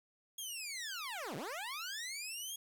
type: linear two-way sweep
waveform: 15% pulse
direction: down then up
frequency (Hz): 3322 to 123.47 to 3322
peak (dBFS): -34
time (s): 0.38-2.56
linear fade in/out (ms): 5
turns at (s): 1.36
effects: 11-bit